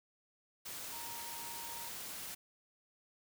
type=tone in noise; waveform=sine; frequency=932.3 Hz; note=A#5; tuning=in tune; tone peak=-49 dBFS; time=0.92-1.89 s; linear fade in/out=10 ms; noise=white; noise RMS=-45 dBFS; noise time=0.65-2.35 s; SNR=-7 dB; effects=none